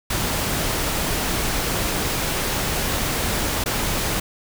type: noise with dropouts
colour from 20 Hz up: pink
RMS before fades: -23 dBFS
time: 0.1-4.2 s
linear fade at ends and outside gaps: 5 ms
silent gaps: 3.64-3.659 s
effects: none